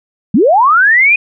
sine linear sweep, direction up, 171.9 to 2500 Hz, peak -5 dBFS, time 0.34-1.16 s, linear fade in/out 5 ms, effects none

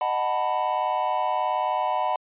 triangle chord, B dominant seventh, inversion first, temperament just, 617.4 / 740.8 / 889 / 987.8 Hz, D#5 / F#5 / A5 / B5, -14 / +2 / +18 / 0 cents, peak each -28 / -25 / -27 / -25 dBFS, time 0.01-2.16 s, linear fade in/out 2 ms, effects resampled to 8000 Hz

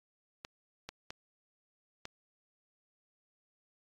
clicks, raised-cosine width 0.2 ms, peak -24 dBFS, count 4, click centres 0.449 / 0.89 / 1.105 / 2.054 s, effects AAC 32 kbps

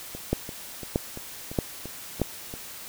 two click trains, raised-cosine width 2 ms, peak -9 / -23 dBFS, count 4 / 8, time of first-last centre 0.33-2.217 / 0.15-2.539 s, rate 1.59 / 2.93 Hz, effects white hiss -41 dBFS RMS until 2.88 s

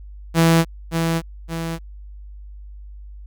sawtooth tone with echo, 165 Hz, E3, 2 cents sharp, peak -8 dBFS, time 0.34-0.65 s, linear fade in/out 50 ms, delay 570 ms, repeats 2, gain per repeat -6 dB, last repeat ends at 1.79 s, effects added 50 Hz sine -35 dBFS peak until 3.26 s

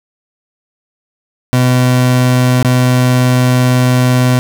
30% pulse tone with dropouts, 126 Hz, B2, 35 cents sharp, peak -5 dBFS, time 1.53-4.39 s, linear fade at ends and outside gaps 0 ms, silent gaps 2.627-2.647 s, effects none

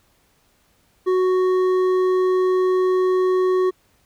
sine tone with hard clipping, 370 Hz, F#4, in tune, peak -17 dBFS, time 1.06-3.71 s, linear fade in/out 20 ms, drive 7 dB, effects pink hiss -61 dBFS RMS until 4.05 s

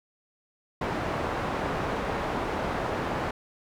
white low-pass noise, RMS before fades -30 dBFS, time 0.81-3.31 s, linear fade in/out 5 ms, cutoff 1000 Hz, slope 12 dB/octave, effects none

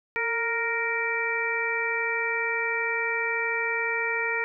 harmonic tone with a mistuned harmonic, 466.2 Hz, A#4, in tune, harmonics 1 / 2 / 3 / 4 / 5, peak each -32 / -34 / -33 / -29 / -29 dBFS, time 0.16-4.44 s, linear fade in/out 0 ms, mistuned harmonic 1, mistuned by -40 cents, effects none

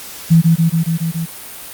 sine tone with echo, 164.7 Hz, E3, 1 cent flat, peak -5 dBFS, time 0.3-0.42 s, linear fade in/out 20 ms, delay 140 ms, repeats 6, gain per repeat -2 dB, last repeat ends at 1.26 s, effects white hiss -32 dBFS RMS until 1.73 s + Opus 48 kbps

